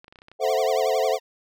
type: clicks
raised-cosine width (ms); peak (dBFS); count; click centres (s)
0.3; -31; 8; 0.044 / 0.081 / 0.125 / 0.158 / 0.188 / 0.219 / 0.284 / 0.316
type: chord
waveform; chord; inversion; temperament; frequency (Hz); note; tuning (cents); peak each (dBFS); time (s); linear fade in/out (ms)
sine; F# half-diminished seventh; first; equal; 440 / 523.3 / 659.3 / 740; A4 / C5 / E5 / F#5; 0 / 0 / 0 / 0; -25 / -24 / -25 / -26; 0.39-1.19; 50
type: tone with vibrato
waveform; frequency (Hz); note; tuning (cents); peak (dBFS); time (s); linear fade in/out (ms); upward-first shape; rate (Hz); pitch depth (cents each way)
10% pulse; 1038; C6; -14; -25; 0.4-1.2; 50; triangle; 11; 250
effects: none